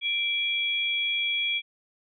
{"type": "tone pair together", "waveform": "sine", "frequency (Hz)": [2349, 3324], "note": ["D7", "G#7"], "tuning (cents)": [0, 1], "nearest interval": "tritone", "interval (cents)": 601, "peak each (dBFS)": -27, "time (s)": [0.01, 1.62], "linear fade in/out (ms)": 50, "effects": []}